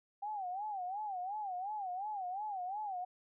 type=tone with vibrato; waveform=sine; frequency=784 Hz; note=G5; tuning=in tune; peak=-37 dBFS; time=0.22-3.05 s; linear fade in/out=10 ms; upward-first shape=sine; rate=2.8 Hz; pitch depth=160 cents each way; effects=none